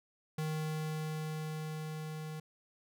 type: tone with level ramp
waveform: square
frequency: 155.7 Hz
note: D#3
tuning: 2 cents sharp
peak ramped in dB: -34 to -41 dBFS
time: 0.38-2.4 s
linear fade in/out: 5 ms
effects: none